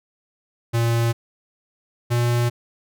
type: tone pair in turn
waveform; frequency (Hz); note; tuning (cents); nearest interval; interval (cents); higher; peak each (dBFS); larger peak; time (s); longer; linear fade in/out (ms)
square; 116.54 / 119.89; A#2 / A#2; 0 / +49; unison; 49; second; -18 / -18; neither; 0.73-1.13 / 2.1-2.5; neither; 20
effects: none